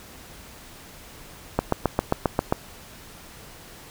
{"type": "click train", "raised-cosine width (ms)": 1, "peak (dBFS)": -5, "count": 8, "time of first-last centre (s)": [1.59, 2.525], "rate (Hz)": 7.49, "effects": ["pink hiss -45 dBFS RMS until 3.9 s"]}